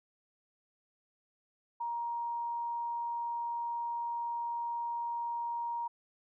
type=tone; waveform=sine; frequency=941 Hz; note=A#5; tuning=16 cents sharp; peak=-33 dBFS; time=1.8-5.88 s; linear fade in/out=10 ms; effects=none